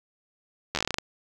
slowing click train, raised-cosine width 0.2 ms, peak -9 dBFS, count 11, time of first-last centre 0.75-0.985 s, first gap 11 ms, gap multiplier 1.16, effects none

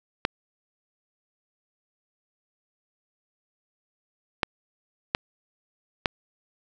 clicks, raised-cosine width 0.3 ms, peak -5 dBFS, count 4, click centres 0.251 / 4.432 / 5.149 / 6.058 s, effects none

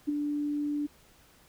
sine tone with ADSR envelope, 293.1 Hz, D4, 3 cents flat, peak -23 dBFS, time 0.07-0.87 s, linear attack 20 ms, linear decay 12 ms, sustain -5 dB, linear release 15 ms, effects pink hiss -60 dBFS RMS until 1.48 s

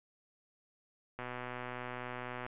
click train, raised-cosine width 0.5 ms, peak -26 dBFS, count 159, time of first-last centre 1.19-2.464 s, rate 124 Hz, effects resampled to 8000 Hz

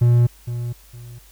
triangle tone with echo, 120 Hz, B2, 49 cents flat, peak -9 dBFS, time 0.01-0.27 s, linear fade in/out 10 ms, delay 460 ms, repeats 2, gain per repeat -12 dB, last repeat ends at 1.19 s, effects added 50 Hz sine -48 dBFS peak until 1.31 s + white hiss -51 dBFS RMS until 1.31 s

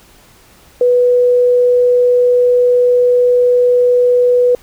sine tone, 492.2 Hz, B4, 6 cents flat, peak -7 dBFS, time 0.81-4.55 s, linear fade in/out 2 ms, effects pink hiss -45 dBFS RMS until 4.62 s

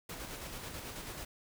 pink noise with tremolo, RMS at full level -43 dBFS, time 0.09-1.25 s, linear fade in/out 5 ms, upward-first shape square, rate 9.2 Hz, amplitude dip 30%, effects none

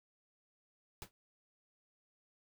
pink noise with exponential decay, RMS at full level -43 dBFS, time 1.02-1.11 s, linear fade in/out 0 ms, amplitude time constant 19 ms, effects none

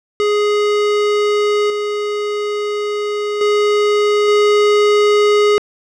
square tone with level steps, 416.1 Hz, G#4, 3 cents sharp, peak -13 / -18 / -12 / -10 dBFS, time 0.2-5.58 s, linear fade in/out 0 ms, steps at 1.7 / 3.41 / 4.28 s, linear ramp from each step 2 ms, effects low-pass 5000 Hz 12 dB/octave

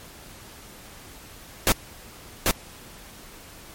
pink noise with echo, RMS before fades -18 dBFS, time 1.67-1.72 s, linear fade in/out 0 ms, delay 790 ms, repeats 1, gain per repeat -2 dB, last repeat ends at 2.51 s, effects pink hiss -45 dBFS RMS until 3.74 s + MP3 64 kbps

